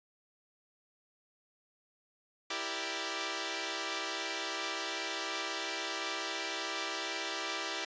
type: chord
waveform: 5% pulse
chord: E half-diminished seventh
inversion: none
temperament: equal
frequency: 329.6 / 392 / 466.2 / 587.3 Hz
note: E4 / G4 / Bb4 / D5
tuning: 0 / 0 / 0 / 0 cents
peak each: -28 / -28 / -32 / -30 dBFS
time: 2.5-7.85 s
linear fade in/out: 5 ms
effects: resampled to 16000 Hz